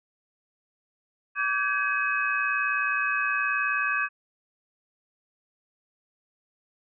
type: tone cluster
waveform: sine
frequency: 1155 / 1547 / 1666 / 2545 Hz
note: D6 / G6 / G#6 / D#7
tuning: -29 / -23 / +5 / +39 cents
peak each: -29 dBFS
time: 1.35-4.09 s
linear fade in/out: 50 ms
effects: none